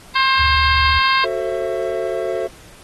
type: harmonic tone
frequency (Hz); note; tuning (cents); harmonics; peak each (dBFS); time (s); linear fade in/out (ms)
531; C5; +25; 2 / 3 / 4 / 5 / 6 / 7 / 8 / 9; -16 / -20 / -22 / -24 / -26 / -27 / -28 / -29; 0.15-1.25; 10
type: tone with vibrato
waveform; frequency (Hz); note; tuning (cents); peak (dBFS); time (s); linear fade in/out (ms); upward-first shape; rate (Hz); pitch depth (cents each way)
sine; 74.1; D2; +16; -20; 0.39-0.99; 5; square; 20; 150
type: chord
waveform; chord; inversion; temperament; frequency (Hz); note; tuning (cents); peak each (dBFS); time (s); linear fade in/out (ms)
triangle; F# half-diminished seventh; none; just; 370 / 444 / 532.8 / 666; F#4 / A4 / C5 / E5; 0 / +16 / +31 / +18; -23; 1.23-2.48; 20
effects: pink hiss -44 dBFS RMS until 2.83 s + AAC 32 kbps